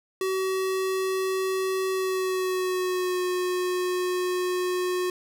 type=tone with pitch glide; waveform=square; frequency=378.9 to 362.8 Hz; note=F#4 to F#4; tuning=+41 to -34 cents; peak=-25 dBFS; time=0.21-5.1 s; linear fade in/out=2 ms; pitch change=-75 cents; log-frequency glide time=1.9-3.22 s; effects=none